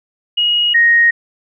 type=tone pair in turn; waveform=sine; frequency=2888 / 1869.8 Hz; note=F#7 / A#6; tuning=-43 / +5 cents; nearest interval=minor sixth; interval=752 cents; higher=first; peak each=-11 / -7 dBFS; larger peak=second; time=0.37-0.74 / 0.74-1.11 s; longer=neither; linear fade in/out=10 ms; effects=none